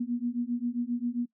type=beating tone pair; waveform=sine; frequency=237 / 244.5 Hz; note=A#3 / B3; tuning=+29 / -17 cents; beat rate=7.5 Hz; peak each=-31 dBFS; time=0-1.26 s; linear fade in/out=10 ms; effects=noise-tail reverb RT60 0.1 s tail -19 dB re dry